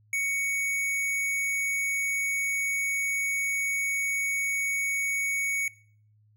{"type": "tone", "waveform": "square", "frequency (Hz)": 2231, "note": "C#7", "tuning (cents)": 11, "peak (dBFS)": -26, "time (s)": [0.13, 5.68], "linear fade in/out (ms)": 2, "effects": ["noise-tail reverb RT60 0.5 s tail -20 dB re dry", "added 106 Hz sine -59 dBFS peak until 6.36 s"]}